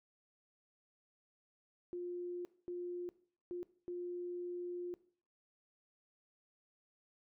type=tone bursts at uneven times; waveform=sine; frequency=353.4 Hz; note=F4; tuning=21 cents sharp; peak=-39 dBFS; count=4; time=1.93-2.45 / 2.68-3.09 / 3.51-3.63 / 3.88-4.94 s; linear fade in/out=0 ms; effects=noise-tail reverb RT60 0.5 s tail -18 dB re dry